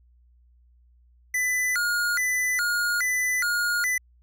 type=tone with vibrato; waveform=square; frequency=1690 Hz; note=G#6; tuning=30 cents sharp; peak=-23 dBFS; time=1.34-3.98 s; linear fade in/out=5 ms; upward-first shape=square; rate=1.2 Hz; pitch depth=290 cents each way; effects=added 60 Hz sine -55 dBFS peak until 4.22 s